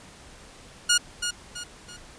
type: tone with echo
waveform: 10% pulse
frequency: 1435 Hz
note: F6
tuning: 47 cents sharp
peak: -9 dBFS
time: 0.89-0.98 s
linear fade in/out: 10 ms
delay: 330 ms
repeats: 3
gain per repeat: -8 dB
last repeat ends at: 1.97 s
effects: pink hiss -48 dBFS RMS until 2.18 s + resampled to 22050 Hz